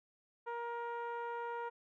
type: tone with low-pass filter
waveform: 10% pulse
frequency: 471.5 Hz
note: A#4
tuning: 20 cents sharp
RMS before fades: -41 dBFS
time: 0.46-1.7 s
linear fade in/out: 20 ms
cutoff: 990 Hz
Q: 1.5
effects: none